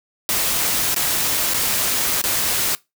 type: noise with dropouts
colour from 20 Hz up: white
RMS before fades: -20 dBFS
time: 0.29-2.75 s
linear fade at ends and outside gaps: 0 ms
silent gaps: 0.945-0.963 / 1.536-1.543 / 2.215-2.239 s
effects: noise-tail reverb RT60 0.2 s tail -21 dB re dry